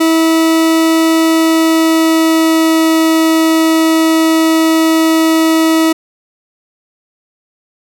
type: tone with pitch glide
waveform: 40% pulse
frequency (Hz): 324.3 to 322.1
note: E4 to E4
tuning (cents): -28 to -40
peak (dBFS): -7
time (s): 0-5.93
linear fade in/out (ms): 10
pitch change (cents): -12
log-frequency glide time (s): 1.11-2.93
effects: none